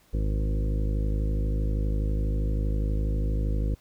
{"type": "harmonic tone with a mistuned harmonic", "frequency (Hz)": 52.4, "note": "G#1", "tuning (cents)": 16, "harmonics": [1, 2, 3, 4, 5, 6, 7, 9, 10], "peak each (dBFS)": [-24, -33, -35, -41, -39, -41, -44, -42, -46], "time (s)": [0.13, 3.75], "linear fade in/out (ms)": 10, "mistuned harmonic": 1, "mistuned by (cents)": 37, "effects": ["pink hiss -61 dBFS RMS until 3.8 s"]}